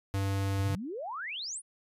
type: tone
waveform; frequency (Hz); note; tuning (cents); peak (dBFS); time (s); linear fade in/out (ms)
square; 98; G2; 0; -29; 0.14-0.75; 0
type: exponential sweep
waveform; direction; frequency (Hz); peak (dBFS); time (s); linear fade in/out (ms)
sine; up; 69.3 to 10270; -35; 0.56-1.62; 50
effects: resampled to 32000 Hz